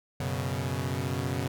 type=chord; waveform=sawtooth; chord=F# suspended fourth; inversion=none; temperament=equal; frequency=92.5 / 123.47 / 138.59 Hz; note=F#2 / B2 / C#3; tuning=0 / 0 / 0 cents; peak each=-30 / -29 / -29 dBFS; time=0.2-1.48 s; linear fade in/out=5 ms; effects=none

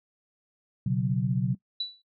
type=chord; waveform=sine; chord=B suspended second; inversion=none; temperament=just; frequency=123.47 / 138.9 / 185.21 Hz; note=B2 / C#3 / F#3; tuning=0 / +4 / +2 cents; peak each=-28 dBFS; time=0.86-1.55 s; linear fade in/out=5 ms
type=tone with exponential decay; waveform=sine; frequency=3951 Hz; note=B7; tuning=in tune; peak=-25 dBFS; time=1.8-2.02 s; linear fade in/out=5 ms; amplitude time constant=46 ms
effects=noise-tail reverb RT60 0.1 s tail -20 dB re dry

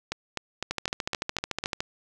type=two click trains; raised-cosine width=0.2 ms; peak=-11 / -12 dBFS; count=16 / 7; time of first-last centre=0.71-1.805 / 0.12-1.639 s; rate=13.7 / 3.95 Hz; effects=none

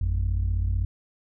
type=tone pair together; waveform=sine; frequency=52.83 / 88.7 Hz; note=G#1 / F2; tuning=+30 / +27 cents; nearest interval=major sixth; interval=897 cents; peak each=-23 dBFS; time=0.01-0.85 s; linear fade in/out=5 ms; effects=tanh soft clip ceiling -18 dBFS

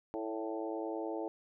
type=harmonic tone with a mistuned harmonic; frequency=110 Hz; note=A2; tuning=in tune; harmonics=3 / 4 / 5 / 6 / 7 / 8; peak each=-39 / -41 / -43 / -45 / -46 / -47 dBFS; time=0.14-1.28 s; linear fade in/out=0 ms; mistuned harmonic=5; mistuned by=+27 cents; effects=none

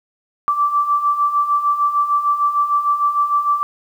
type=beating tone pair; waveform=sine; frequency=1161 / 1167.6 Hz; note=D6 / D6; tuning=-20 / -10 cents; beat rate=6.6 Hz; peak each=-21 / -15 dBFS; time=0.48-3.63 s; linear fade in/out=0 ms; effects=8-bit

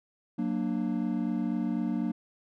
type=chord; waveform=triangle; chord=Gb augmented; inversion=none; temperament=equal with one note detuned; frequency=185 / 233.1 / 297.1 Hz; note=Gb3 / Bb3 / D4; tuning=0 / 0 / +20 cents; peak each=-31 / -28 / -31 dBFS; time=0.38-2.12 s; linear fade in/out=10 ms; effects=none

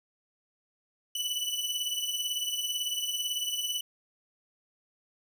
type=beating tone pair; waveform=sawtooth; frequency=2967 / 2985 Hz; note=F#7 / F#7; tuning=+4 / +15 cents; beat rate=18 Hz; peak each=-29 / -31 dBFS; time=1.15-3.81 s; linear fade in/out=5 ms; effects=none

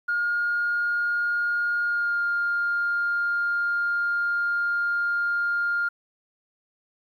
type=tone with pitch glide; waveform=sine; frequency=1422 to 1405.7 Hz; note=F6 to F6; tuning=+31 to +11 cents; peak=-21 dBFS; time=0.08-5.89 s; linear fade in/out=10 ms; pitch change=-20 cents; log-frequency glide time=1.85-2.22 s; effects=tanh soft clip ceiling -17 dBFS + 10-bit

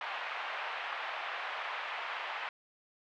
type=band-pass noise; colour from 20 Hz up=pink; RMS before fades=-39 dBFS; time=0.01-2.49 s; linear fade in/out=2 ms; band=730 to 2900 Hz; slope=24 dB/octave; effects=none

